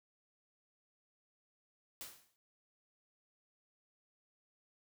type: noise with exponential decay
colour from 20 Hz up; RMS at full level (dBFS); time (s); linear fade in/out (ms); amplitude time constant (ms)
white; -44; 2.01-2.36; 0; 75
effects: none